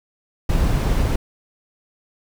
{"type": "noise", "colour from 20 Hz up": "brown", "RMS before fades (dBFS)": -18, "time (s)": [0.49, 1.16], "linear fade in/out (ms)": 5, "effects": []}